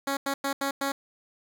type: tone bursts at uneven times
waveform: 10% pulse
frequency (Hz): 276.3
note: C#4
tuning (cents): -6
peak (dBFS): -18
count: 5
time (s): 0.07-0.17 / 0.26-0.34 / 0.44-0.53 / 0.61-0.71 / 0.81-0.92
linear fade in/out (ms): 5
effects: none